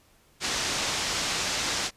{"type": "low-pass noise", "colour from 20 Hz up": "white", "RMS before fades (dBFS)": -29, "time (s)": [0.4, 1.91], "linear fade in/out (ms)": 50, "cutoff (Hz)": 6800, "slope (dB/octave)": 24, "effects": ["pink hiss -61 dBFS RMS until 1.96 s", "resampled to 32000 Hz"]}